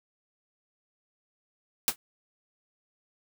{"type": "noise with exponential decay", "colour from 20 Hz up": "white", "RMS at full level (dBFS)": -20, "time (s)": [1.88, 1.96], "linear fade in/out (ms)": 0, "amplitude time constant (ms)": 16, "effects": []}